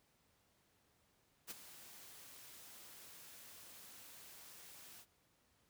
white noise with ADSR envelope, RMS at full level -45 dBFS, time 1.47-5.06 s, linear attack 37 ms, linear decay 23 ms, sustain -12 dB, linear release 62 ms, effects pink hiss -75 dBFS RMS until 5.69 s + high-pass 60 Hz 12 dB/octave

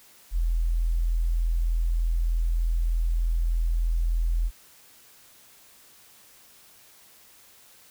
sine tone, 41.65 Hz, E1, 19 cents sharp, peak -21 dBFS, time 0.31-4.51 s, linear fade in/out 50 ms, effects white hiss -54 dBFS RMS until 7.9 s

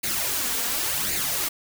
white noise with flanger, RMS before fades -26 dBFS, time 0.03-1.49 s, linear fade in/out 10 ms, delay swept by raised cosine 0.44 to 4.44 ms, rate 0.91 Hz, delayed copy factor +0.6, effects none

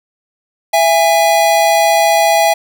square tone pair together, 666.3 / 821 Hz, E5 / G#5, +18 / -20 cents, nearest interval major third, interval 362 cents, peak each -12 dBFS, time 0.73-2.54 s, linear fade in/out 10 ms, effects none

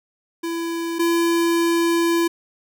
square tone pair in turn, 334.5 / 337.4 Hz, E4 / E4, +25 / +40 cents, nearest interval unison, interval 15 cents, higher second, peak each -24 / -17 dBFS, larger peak second, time 0.43-0.99 / 0.99-2.28 s, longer second, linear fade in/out 10 ms, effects none

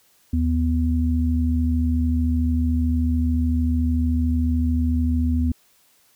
sine tone pair together, 77.78 / 246.9 Hz, D#2 / B3, 0 / 0 cents, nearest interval octave + minor sixth, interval 2000 cents, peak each -19 / -22 dBFS, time 0.33-5.52 s, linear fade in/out 5 ms, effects white hiss -59 dBFS RMS until 6.15 s

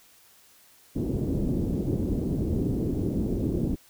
white low-pass noise, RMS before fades -27 dBFS, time 0.95-3.76 s, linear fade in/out 20 ms, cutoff 340 Hz, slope 24 dB/octave, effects white hiss -57 dBFS RMS until 3.89 s

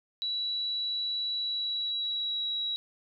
sine tone with pitch glide, 3926 to 3879 Hz, B7 to B7, -11 to -32 cents, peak -29 dBFS, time 0.22-2.76 s, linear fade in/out 0 ms, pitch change -21 cents, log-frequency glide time 1.34-2.47 s, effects none

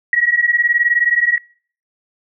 sine beating tone pair, 1899 / 1918 Hz, A#6 / A#6, +32 / +49 cents, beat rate 19 Hz, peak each -16 / -14 dBFS, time 0.13-1.38 s, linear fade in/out 2 ms, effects noise-tail reverb RT60 0.5 s tail -26 dB re dry

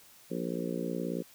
harmonic tone with a mistuned harmonic, 58.6 Hz, A#1, 10 cents sharp, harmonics 3 / 4 / 5 / 6 / 7 / 8 / 9, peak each -37 / -38 / -39 / -40 / -40 / -41 / -42 dBFS, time 0.3-1.23 s, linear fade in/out 20 ms, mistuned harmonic 9, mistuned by +15 cents, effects white hiss -57 dBFS RMS until 1.34 s

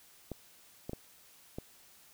clicks, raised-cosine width 2 ms, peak -25 dBFS, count 4, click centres 0.317 / 0.895 / 0.933 / 1.585 s, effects white hiss -60 dBFS RMS until 2.13 s

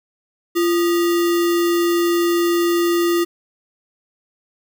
sine tone with sample-and-hold, 343.8 Hz, F4, 27 cents flat, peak -14 dBFS, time 0.55-3.25 s, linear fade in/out 20 ms, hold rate 1575 Hz, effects none

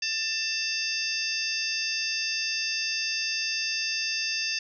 harmonic tone with a mistuned harmonic, 890 Hz, A5, 20 cents sharp, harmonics 2 / 3 / 4 / 5 / 6 / 7, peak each -37 / -31 / -40 / -32 / -33 / -37 dBFS, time 0.02-4.59 s, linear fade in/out 5 ms, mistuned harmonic 5, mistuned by +110 cents, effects none

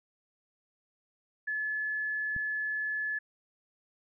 sine tone, 1719 Hz, A6, 41 cents flat, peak -30 dBFS, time 1.47-3.19 s, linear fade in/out 10 ms
click, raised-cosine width 5 ms, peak -30 dBFS, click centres 2.364 s
effects none

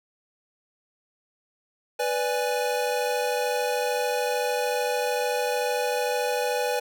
square chord, G# diminished, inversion first, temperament equal, 493.9 / 587.3 / 830.6 Hz, B4 / D5 / G#5, 0 / 0 / 0 cents, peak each -27 / -31 / -30 dBFS, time 1.99-6.8 s, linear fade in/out 10 ms, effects none

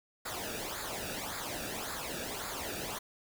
pink noise with flanger, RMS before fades -39 dBFS, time 0.25-2.99 s, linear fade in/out 10 ms, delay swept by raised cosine 0.34 to 0.98 ms, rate 1.8 Hz, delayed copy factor -0.7, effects none

